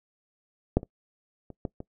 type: clicks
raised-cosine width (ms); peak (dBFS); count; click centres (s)
2; -7 / -25 / -29 / -17 / -24; 5; 0.77 / 0.831 / 1.503 / 1.652 / 1.804
effects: noise-tail reverb RT60 0.1 s tail -21 dB re dry